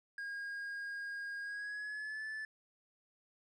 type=tone with pitch glide; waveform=triangle; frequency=1628 to 1744.8 Hz; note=G#6 to A6; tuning=-35 to -15 cents; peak=-38 dBFS; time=0.18-2.45 s; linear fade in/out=2 ms; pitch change=+120 cents; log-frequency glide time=1.41-2.24 s; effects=resampled to 24000 Hz + 13-bit